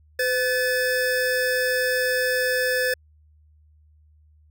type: tone pair together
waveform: square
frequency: 507 / 1734.1 Hz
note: B4 / A6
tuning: +45 / -26 cents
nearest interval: octave + major sixth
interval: 2129 cents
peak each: -24 dBFS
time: 0.19-2.94 s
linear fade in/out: 5 ms
effects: added 76 Hz sine -53 dBFS peak until 4.5 s